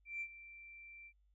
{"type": "tone with ADSR envelope", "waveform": "sine", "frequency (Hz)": 2349, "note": "D7", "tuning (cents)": 0, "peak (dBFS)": -37, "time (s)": [0.05, 1.13], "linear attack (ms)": 160, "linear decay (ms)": 66, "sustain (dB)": -15, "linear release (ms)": 67, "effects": ["tanh soft clip ceiling -33 dBFS", "added 50 Hz sine -69 dBFS peak until 1.34 s"]}